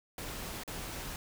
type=noise with dropouts; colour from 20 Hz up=pink; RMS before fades=-41 dBFS; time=0.18-1.16 s; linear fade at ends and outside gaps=1 ms; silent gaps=0.635-0.677 s; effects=none